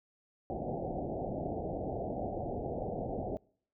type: low-pass noise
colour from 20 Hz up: white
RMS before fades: -37 dBFS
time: 0.5-3.37 s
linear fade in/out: 0 ms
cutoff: 780 Hz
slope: 96 dB/octave
effects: noise-tail reverb RT60 0.6 s tail -26 dB re dry